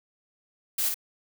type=noise with echo; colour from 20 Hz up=blue; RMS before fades=-27 dBFS; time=0.78-0.89 s; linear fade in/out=5 ms; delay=53 ms; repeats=1; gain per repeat=-3 dB; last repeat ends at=0.943 s; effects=none